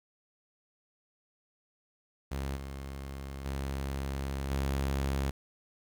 sawtooth tone with level steps, 68.2 Hz, C#2, 28 cents flat, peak -29 / -35 / -29 / -25 dBFS, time 2.31-5.31 s, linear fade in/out 10 ms, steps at 2.56 / 3.45 / 4.5 s, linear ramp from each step 10 ms, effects 10-bit

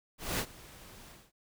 pink noise with ADSR envelope, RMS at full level -31 dBFS, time 0.18-1.32 s, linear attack 210 ms, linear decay 65 ms, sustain -21 dB, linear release 220 ms, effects none

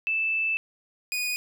sine / sawtooth tone pair in turn, 2637 / 2472 Hz, E7 / D#7, 0 / -12 cents, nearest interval minor second, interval 112 cents, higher first, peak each -23 dBFS, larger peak neither, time 0.07-0.57 / 1.12-1.36 s, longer first, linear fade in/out 0 ms, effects none

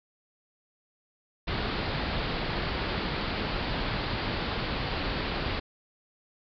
pink low-pass noise, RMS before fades -31 dBFS, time 1.47-5.6 s, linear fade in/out 10 ms, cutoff 4800 Hz, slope 96 dB/octave, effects none

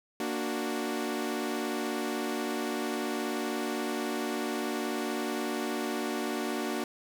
sawtooth chord, Bb augmented, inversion none, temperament equal, 233.1 / 293.7 / 370 Hz, Bb3 / D4 / F#4, 0 / 0 / 0 cents, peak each -31 dBFS, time 0.2-6.84 s, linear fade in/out 2 ms, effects none

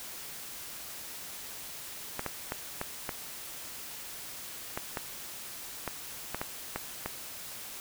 clicks, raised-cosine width 0.5 ms, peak -17 dBFS, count 12, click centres 2.194 / 2.263 / 2.521 / 2.814 / 3.092 / 4.775 / 4.972 / 5.877 / 6.346 / 6.415 / 6.76 / 7.06 s, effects white hiss -43 dBFS RMS until 7.8 s

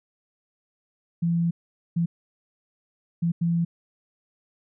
sine tone bursts at uneven times, 169.2 Hz, E3, 45 cents sharp, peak -20 dBFS, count 4, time 1.22-1.51 / 1.96-2.06 / 3.22-3.32 / 3.41-3.65 s, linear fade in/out 10 ms, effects none

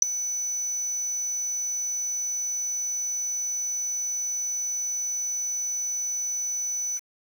sine tone with ADSR envelope, 5980 Hz, F#8, 17 cents sharp, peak -8 dBFS, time 0.02-7 s, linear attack 4 ms, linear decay 6 ms, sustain -18 dB, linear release 36 ms, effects 7-bit

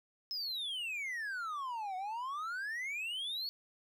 triangle exponential two-way sweep, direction down then up, 5240 to 729 to 4493 Hz, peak -35 dBFS, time 0.31-3.49 s, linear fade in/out 0 ms, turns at 1.96 s, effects none

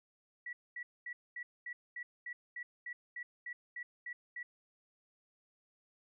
sine tone bursts, 1941 Hz, B6, 31 cents flat, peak -40 dBFS, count 14, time 0.46-4.43 s, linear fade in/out 5 ms, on 70 ms, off 230 ms, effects none

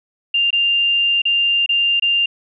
sine tone with dropouts, 2794 Hz, F7, in tune, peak -13 dBFS, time 0.34-2.26 s, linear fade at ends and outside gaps 5 ms, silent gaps 0.506-0.528 / 1.219-1.253 / 1.662-1.691 / 1.998-2.022 s, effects none

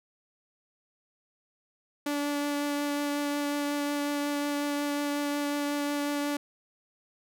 sawtooth tone with vibrato, 289.2 Hz, D4, 27 cents flat, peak -24 dBFS, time 2.06-6.37 s, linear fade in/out 5 ms, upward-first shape triangle, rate 5.5 Hz, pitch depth 11 cents each way, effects none

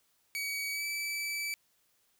sawtooth tone with pitch glide, 2264 to 2310 Hz, C#7 to D7, +36 to -29 cents, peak -30 dBFS, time 0.35-1.54 s, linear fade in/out 0 ms, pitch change +35 cents, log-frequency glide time 0.71-0.84 s, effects white hiss -72 dBFS RMS until 2.19 s

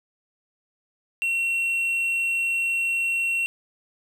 triangle tone, 2726 Hz, F7, 43 cents flat, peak -20 dBFS, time 1.22-3.46 s, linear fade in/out 0 ms, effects none

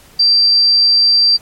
sine tone, 4699 Hz, D8, in tune, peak -7 dBFS, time 0.19-1.37 s, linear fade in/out 10 ms, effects pink hiss -44 dBFS RMS until 1.41 s + MP3 64 kbps

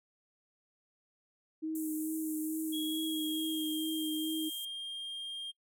sine tone with vibrato, 313.4 Hz, D#4, 13 cents sharp, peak -33 dBFS, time 1.62-4.5 s, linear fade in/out 20 ms, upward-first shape sine, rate 2.3 Hz, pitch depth 20 cents each way
white band-pass noise, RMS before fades -45 dBFS, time 1.75-4.65 s, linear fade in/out 2 ms, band 7500 to 15000 Hz, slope 48 dB/octave
triangle tone with pitch glide, 3316 to 3212 Hz, G#7 to G7, -3 to +41 cents, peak -36 dBFS, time 2.72-5.52 s, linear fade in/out 20 ms, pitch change -56 cents, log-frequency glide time 3.03-3.82 s
effects noise-tail reverb RT60 0.1 s tail -23 dB re dry

